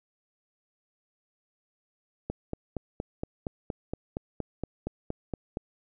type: click train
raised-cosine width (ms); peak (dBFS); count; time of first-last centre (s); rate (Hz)
2; -18; 15; 2.3-5.571; 4.28
effects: none